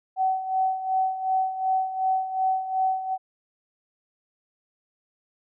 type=tone with tremolo; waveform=sine; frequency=757 Hz; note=F#5; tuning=39 cents sharp; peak=-19 dBFS; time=0.16-3.18 s; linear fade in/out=50 ms; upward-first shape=sine; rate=2.7 Hz; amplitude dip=70%; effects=none